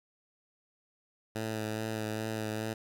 10% pulse tone with vibrato, 109.5 Hz, A2, 8 cents flat, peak -25 dBFS, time 1.35-2.74 s, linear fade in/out 10 ms, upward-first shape sine, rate 2.4 Hz, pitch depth 23 cents each way, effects 11-bit

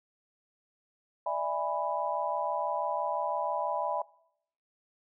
sine chord, E dominant seventh, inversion third, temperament just, 593.3 / 659.3 / 824.1 / 988.9 Hz, D5 / E5 / G#5 / B5, +18 / 0 / -14 / +2 cents, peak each -35 / -34 / -35 / -33 dBFS, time 1.26-4.02 s, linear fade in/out 5 ms, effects noise-tail reverb RT60 0.7 s tail -22 dB re dry

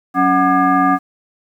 sine tone with frequency modulation, 740 Hz, F#5, in tune, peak -10 dBFS, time 0.14-0.99 s, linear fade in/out 50 ms, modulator 462 Hz, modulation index 1.5, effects 8-bit

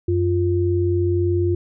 sine tone pair together, 92.57 / 349.2 Hz, F#2 / F4, +1 / 0 cents, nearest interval octave + major seventh, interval 2299 cents, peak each -19 dBFS, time 0.08-1.55 s, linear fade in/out 5 ms, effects none

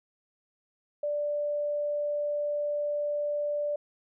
sine tone, 587.3 Hz, D5, in tune, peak -27 dBFS, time 1.03-3.76 s, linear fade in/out 5 ms, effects none

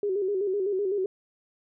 sine tone with vibrato, 392 Hz, G4, in tune, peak -24 dBFS, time 0.03-1.06 s, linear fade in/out 2 ms, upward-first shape square, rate 7.9 Hz, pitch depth 77 cents each way, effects none

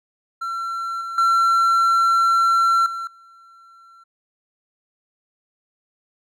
triangle tone with level steps, 1355 Hz, E6, 47 cents sharp, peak -22 / -25 / -12 / -24 / -44 dBFS, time 0.41-4.04 s, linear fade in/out 10 ms, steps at 1.01 / 1.18 / 2.86 / 3.07 s, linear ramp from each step 2 ms, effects none

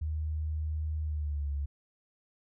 sine tone with pitch glide, 77.4 to 70.98 Hz, D#2 to C#2, -9 to +42 cents, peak -30 dBFS, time 0.01-1.66 s, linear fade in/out 10 ms, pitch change -149 cents, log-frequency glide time 1.02-1.5 s, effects none

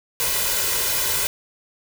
white noise with comb filter, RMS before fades -22 dBFS, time 0.2-1.27 s, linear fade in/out 0 ms, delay 2 ms, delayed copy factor +0.7, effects none

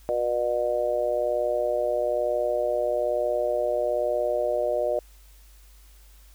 harmonic tone, 121.1 Hz, B2, 34 cents flat, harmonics 3 / 4 / 5 / 6, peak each -33 / -28 / -24 / -34 dBFS, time 0.09-4.99 s, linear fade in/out 0 ms, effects added 50 Hz sine -49 dBFS peak until 6.34 s + white hiss -58 dBFS RMS until 6.34 s

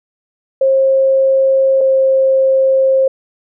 sine tone pair in turn, 535 / 531.9 Hz, C5 / C5, +38 / +28 cents, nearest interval unison, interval 10 cents, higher first, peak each -8 dBFS, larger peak neither, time 0.61-1.81 / 1.81-3.08 s, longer second, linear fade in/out 5 ms, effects none

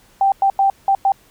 sine tone bursts at uneven times, 784 Hz, G5, in tune, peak -11 dBFS, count 5, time 0.21-0.32 / 0.42-0.5 / 0.59-0.7 / 0.88-0.95 / 1.05-1.12 s, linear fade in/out 2 ms, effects pink hiss -52 dBFS RMS until 1.3 s

